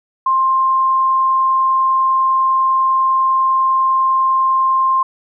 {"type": "tone", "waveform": "sine", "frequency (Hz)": 1055, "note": "C6", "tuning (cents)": 14, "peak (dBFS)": -11, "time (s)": [0.26, 5.03], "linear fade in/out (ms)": 5, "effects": []}